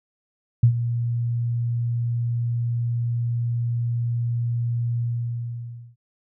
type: tone with ADSR envelope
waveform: sine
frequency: 118.5 Hz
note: A#2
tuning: 29 cents sharp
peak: -9 dBFS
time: 0.63-5.96 s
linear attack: 5 ms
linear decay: 87 ms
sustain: -12 dB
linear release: 960 ms
effects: none